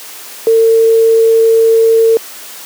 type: tone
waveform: sine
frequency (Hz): 451.8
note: A4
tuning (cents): +46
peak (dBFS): -4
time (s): 0.47-2.17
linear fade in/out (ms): 0
effects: white hiss -30 dBFS RMS until 2.65 s + high-pass 300 Hz 12 dB/octave